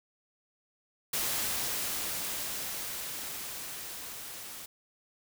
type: noise with level ramp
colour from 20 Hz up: white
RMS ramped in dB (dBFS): -31 to -44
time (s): 1.13-4.66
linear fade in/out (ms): 5
effects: none